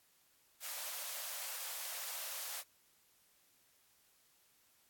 white high-pass noise, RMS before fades -43 dBFS, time 0.6-2.64 s, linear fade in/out 50 ms, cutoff 500 Hz, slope 96 dB/octave, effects white hiss -71 dBFS RMS until 4.89 s + AAC 64 kbps

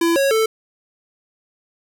square tone with pitch steps, 336.2 / 550 / 442.1 Hz, E4 / C#5 / A4, +34 / -14 / +8 cents, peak -15 dBFS, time 0.01-0.46 s, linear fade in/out 5 ms, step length 150 ms, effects none

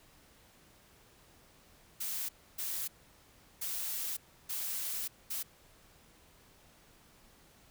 blue noise bursts at uneven times, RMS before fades -37 dBFS, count 5, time 2-2.29 / 2.58-2.88 / 3.61-4.17 / 4.49-5.08 / 5.3-5.43 s, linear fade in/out 10 ms, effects pink hiss -62 dBFS RMS until 7.7 s

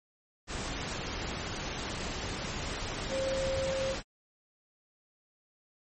sine tone in noise, 534 Hz, C5, 35 cents sharp, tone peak -30 dBFS, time 3.09-3.96 s, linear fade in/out 50 ms, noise pink, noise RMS -36 dBFS, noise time 0.47-4.03 s, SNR +3 dB, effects MP3 32 kbps

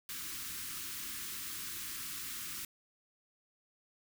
white band-stop noise, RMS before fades -42 dBFS, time 0.09-2.65 s, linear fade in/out 2 ms, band 370 to 1100 Hz, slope 48 dB/octave, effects none

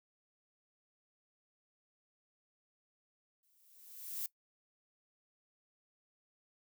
violet noise with exponential growth, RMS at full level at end -37 dBFS, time 3.43-4.26 s, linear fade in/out 1 ms, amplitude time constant 180 ms, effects noise-tail reverb RT60 0.1 s tail -19 dB re dry

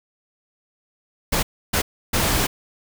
pink noise bursts at uneven times, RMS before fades -20 dBFS, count 3, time 1.32-1.43 / 1.73-1.82 / 2.13-2.47 s, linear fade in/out 10 ms, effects none

